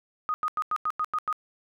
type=tone bursts; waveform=sine; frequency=1244.5 Hz; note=D#6; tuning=in tune; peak=-24 dBFS; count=8; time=0.29-1.327 s; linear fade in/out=0 ms; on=50 ms; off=91 ms; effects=none